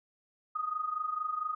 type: tone with amplitude modulation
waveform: sine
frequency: 1244.5 Hz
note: D#6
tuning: in tune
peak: -28 dBFS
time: 0.55-1.55 s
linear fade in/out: 10 ms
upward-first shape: sine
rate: 24.4 Hz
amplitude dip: 75%
effects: none